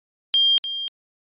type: tone with echo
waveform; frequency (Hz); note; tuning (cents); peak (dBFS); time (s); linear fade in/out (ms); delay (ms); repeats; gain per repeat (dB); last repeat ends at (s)
sine; 3200; G7; +35; -14; 0.34-0.58; 0; 300; 1; -11; 0.88
effects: resampled to 8000 Hz